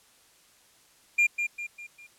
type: tone with echo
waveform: triangle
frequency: 2400 Hz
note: D7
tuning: 37 cents sharp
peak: -17 dBFS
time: 1.18-1.27 s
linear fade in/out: 10 ms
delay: 200 ms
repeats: 4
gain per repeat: -7 dB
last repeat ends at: 2.07 s
effects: white hiss -60 dBFS RMS until 2.18 s + low-pass 11000 Hz 12 dB/octave